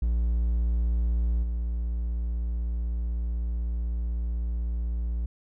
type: tone with level steps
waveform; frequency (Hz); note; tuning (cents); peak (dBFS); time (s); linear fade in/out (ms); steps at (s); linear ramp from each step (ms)
triangle; 58; A#1; -8; -20 / -24; 0.02-5.26; 5; 1.42; 20
effects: none